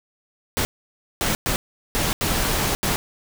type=noise bursts at uneven times; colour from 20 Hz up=pink; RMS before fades=-22 dBFS; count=6; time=0.57-0.65 / 1.21-1.35 / 1.46-1.56 / 1.95-2.13 / 2.21-2.75 / 2.83-2.96 s; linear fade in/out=0 ms; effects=none